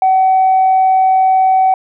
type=tone; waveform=sine; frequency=757 Hz; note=F#5; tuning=39 cents sharp; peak=-6 dBFS; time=0.02-1.74 s; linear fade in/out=2 ms; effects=tanh soft clip ceiling -4 dBFS